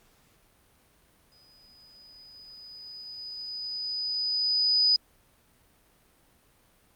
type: tone with exponential growth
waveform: sine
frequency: 4978 Hz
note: D#8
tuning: in tune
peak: -18 dBFS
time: 1.32-4.96 s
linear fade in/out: 1 ms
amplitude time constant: 790 ms
effects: pink hiss -63 dBFS RMS until 6.95 s + Opus 48 kbps

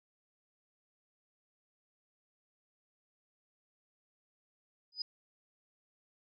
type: tone with exponential growth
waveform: sine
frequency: 4978 Hz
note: D#8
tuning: in tune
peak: -30 dBFS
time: 4.92-5.02 s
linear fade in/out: 5 ms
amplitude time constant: 21 ms
effects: none

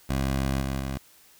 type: tone with level steps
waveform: 15% pulse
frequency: 67.1 Hz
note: C2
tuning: 44 cents sharp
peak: -18 / -21 / -23 dBFS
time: 0.09-0.98 s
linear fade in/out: 10 ms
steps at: 0.61 / 0.8 s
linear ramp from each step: 5 ms
effects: white hiss -56 dBFS RMS until 1.39 s

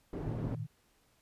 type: low-pass noise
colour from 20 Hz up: white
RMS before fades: -39 dBFS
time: 0.13-0.55 s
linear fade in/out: 2 ms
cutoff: 330 Hz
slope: 12 dB/octave
type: chord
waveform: sine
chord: Ab suspended second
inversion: none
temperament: equal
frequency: 103.83 / 116.54 / 155.56 Hz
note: Ab2 / Bb2 / Eb3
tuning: 0 / 0 / 0 cents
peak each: -45 / -39 / -40 dBFS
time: 0.22-0.67 s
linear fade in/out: 20 ms
effects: pink hiss -70 dBFS RMS until 1.21 s + resampled to 32000 Hz

